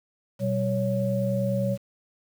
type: tone cluster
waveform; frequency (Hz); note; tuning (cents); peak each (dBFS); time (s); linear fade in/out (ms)
sine; 122.9 / 192.8 / 558; B2 / G3 / C#5; -8 / -28 / +11; -27; 0.39-1.78; 50
effects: 8-bit